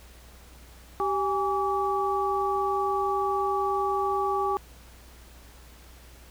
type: tone cluster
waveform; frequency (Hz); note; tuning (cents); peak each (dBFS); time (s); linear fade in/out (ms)
sine; 389.4 / 818 / 1149; G4 / G#5 / D6; -12 / -26 / -38; -28; 1-4.57; 0
effects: added 60 Hz sine -49 dBFS peak until 6.3 s + pink hiss -53 dBFS RMS until 6.3 s